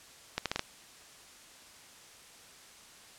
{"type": "accelerating click train", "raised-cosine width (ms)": 0.2, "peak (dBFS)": -13, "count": 5, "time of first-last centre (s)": [0.38, 0.594], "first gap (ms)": 77, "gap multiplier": 0.76, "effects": ["white hiss -54 dBFS RMS until 3.18 s", "low-pass 9000 Hz 12 dB/octave"]}